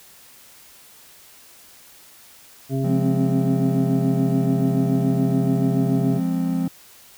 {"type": "harmonic tone", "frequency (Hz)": 134.3, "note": "C3", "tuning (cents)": 46, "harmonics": [1, 2, 3, 5], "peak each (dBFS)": [-22, -25, -29, -33], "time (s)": [2.69, 6.21], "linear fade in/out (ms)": 50}
{"type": "chord", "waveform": "triangle", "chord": "F minor", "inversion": "none", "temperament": "equal", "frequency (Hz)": [174.61, 207.7, 261.6], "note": ["F3", "Ab3", "C4"], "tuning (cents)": [0, 0, 0], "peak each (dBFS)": [-21, -26, -21], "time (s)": [2.84, 6.68], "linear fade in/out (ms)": 5}
{"effects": ["white hiss -48 dBFS RMS until 7.17 s"]}